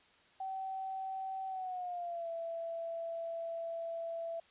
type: tone with pitch glide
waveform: sine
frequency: 766 to 666.8 Hz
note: G5 to E5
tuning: -40 to +20 cents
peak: -37 dBFS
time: 0.4-4.4 s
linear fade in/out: 5 ms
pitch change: -240 cents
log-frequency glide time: 1.48-2.29 s
effects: white hiss -65 dBFS RMS until 4.5 s + resampled to 8000 Hz